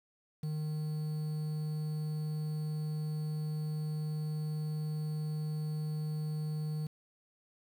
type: tone with quantisation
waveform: triangle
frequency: 153.4 Hz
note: D#3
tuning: 24 cents flat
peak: -31 dBFS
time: 0.43-6.87 s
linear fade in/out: 5 ms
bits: 9
effects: none